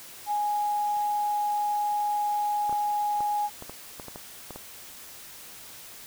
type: tone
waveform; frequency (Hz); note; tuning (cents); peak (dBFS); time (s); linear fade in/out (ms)
sine; 830.6; G#5; 0; -24; 0.26-3.5; 50
type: clicks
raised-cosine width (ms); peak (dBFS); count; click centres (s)
1; -25; 10; 2.695 / 2.727 / 3.206 / 3.624 / 3.696 / 3.998 / 4.083 / 4.159 / 4.507 / 4.56
effects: white hiss -45 dBFS RMS until 6.06 s